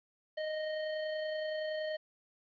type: tone with amplitude modulation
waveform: square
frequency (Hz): 620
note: D#5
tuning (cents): -6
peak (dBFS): -34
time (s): 0.37-1.97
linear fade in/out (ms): 10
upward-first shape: sine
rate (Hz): 30.6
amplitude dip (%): 25
effects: resampled to 11025 Hz + 11-bit